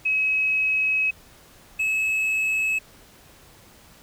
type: tone pair in turn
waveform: sine / triangle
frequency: 2557 / 2584 Hz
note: D#7 / E7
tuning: +47 / -35 cents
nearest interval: unison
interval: 18 cents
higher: second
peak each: -19 dBFS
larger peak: neither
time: 0.05-1.11 / 1.79-2.79 s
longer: first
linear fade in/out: 10 ms
effects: pink hiss -51 dBFS RMS until 4.02 s